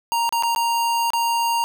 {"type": "tone with dropouts", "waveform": "square", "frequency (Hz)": 932.3, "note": "A#5", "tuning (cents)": 0, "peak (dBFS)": -19, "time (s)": [0.12, 1.64], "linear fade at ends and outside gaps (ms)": 0, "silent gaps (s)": [[0.292, 0.325], [0.425, 0.434], [0.549, 0.561], [1.104, 1.134]], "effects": []}